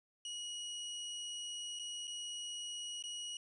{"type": "tone with dropouts", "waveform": "sawtooth", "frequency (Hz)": 2906, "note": "F#7", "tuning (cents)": -32, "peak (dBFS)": -38, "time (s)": [0.25, 3.37], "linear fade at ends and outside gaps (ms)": 2, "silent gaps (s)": [[1.79, 1.795], [2.072, 2.077], [3.025, 3.038]], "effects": ["resampled to 22050 Hz"]}